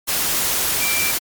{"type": "tone in noise", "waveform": "sine", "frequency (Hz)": 2349, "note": "D7", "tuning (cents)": 0, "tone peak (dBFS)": -22, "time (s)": [0.8, 1.12], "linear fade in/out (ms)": 20, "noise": "white", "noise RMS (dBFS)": -20, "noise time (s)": [0.07, 1.19], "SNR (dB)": -5, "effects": ["MP3 96 kbps"]}